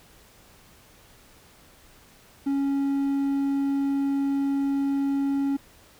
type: tone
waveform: triangle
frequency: 277.2 Hz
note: C#4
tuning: in tune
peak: -20 dBFS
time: 2.46-5.57 s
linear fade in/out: 10 ms
effects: pink hiss -54 dBFS RMS until 5.99 s